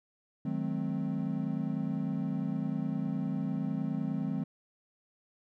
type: chord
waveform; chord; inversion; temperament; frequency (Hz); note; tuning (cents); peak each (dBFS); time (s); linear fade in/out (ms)
triangle; D# diminished seventh; none; equal with one note detuned; 155.56 / 185 / 215.3 / 261.6; D#3 / F#3 / A3 / C4; 0 / 0 / -37 / 0; -34; 0.45-4.44; 5
effects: none